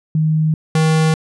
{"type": "tone pair in turn", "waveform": ["sine", "square"], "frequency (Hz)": [156.5, 158.32], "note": ["D#3", "D#3"], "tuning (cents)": [10, 30], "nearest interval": "unison", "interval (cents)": 20, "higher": "second", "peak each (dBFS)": -12, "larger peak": "neither", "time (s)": [[0.15, 0.54], [0.75, 1.14]], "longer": "neither", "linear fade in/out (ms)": 2, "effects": ["resampled to 24000 Hz"]}